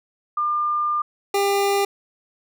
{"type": "tone pair in turn", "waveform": ["sine", "25% pulse"], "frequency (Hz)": [1200, 399.7], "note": ["D6", "G4"], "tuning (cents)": [37, 34], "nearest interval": "octave + perfect fifth", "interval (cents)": 1903, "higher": "first", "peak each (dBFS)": [-19, -14], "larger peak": "second", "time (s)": [[0.37, 1.02], [1.34, 1.85]], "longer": "first", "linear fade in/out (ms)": 5, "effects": []}